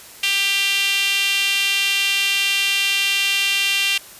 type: tone with high-pass filter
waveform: sawtooth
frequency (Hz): 395.1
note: G4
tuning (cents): +14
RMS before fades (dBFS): -19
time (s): 0.23-3.98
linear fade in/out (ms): 5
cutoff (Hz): 2800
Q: 4.1
effects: white hiss -41 dBFS RMS until 4.19 s + resampled to 32000 Hz